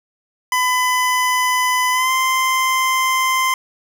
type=tone with pitch glide; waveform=25% pulse; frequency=1005 to 1041 Hz; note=B5 to C6; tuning=+30 to -9 cents; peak=-11 dBFS; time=0.52-3.54 s; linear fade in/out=2 ms; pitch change=+61 cents; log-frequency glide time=1.92-2.11 s; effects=none